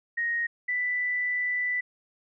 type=tone pair in turn; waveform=sine; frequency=1871 / 1982.3 Hz; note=A#6 / B6; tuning=+6 / +6 cents; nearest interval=minor second; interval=100 cents; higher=second; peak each=-25 dBFS; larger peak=neither; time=0.17-0.47 / 0.68-1.81 s; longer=second; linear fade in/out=10 ms; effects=none